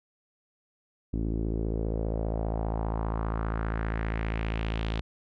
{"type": "tone with low-pass filter sweep", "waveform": "sawtooth", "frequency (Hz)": 55, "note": "A1", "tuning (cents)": 0, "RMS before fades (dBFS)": -30, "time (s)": [1.13, 5.01], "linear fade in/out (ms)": 5, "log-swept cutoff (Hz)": [290, 3600], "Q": 2.4, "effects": []}